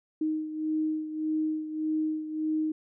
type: beating tone pair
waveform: sine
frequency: 311.1 / 312.8 Hz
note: D#4 / D#4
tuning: 0 / +9 cents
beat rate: 1.7 Hz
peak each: -28 / -34 dBFS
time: 0.21-2.72 s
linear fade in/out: 5 ms
effects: none